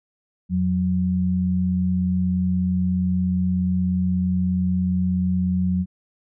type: tone pair together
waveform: sine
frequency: 86.1 / 182.9 Hz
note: F2 / F#3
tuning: -24 / -20 cents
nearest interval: octave + minor second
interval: 1304 cents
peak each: -25 / -19 dBFS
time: 0.49-5.86 s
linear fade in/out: 50 ms
effects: none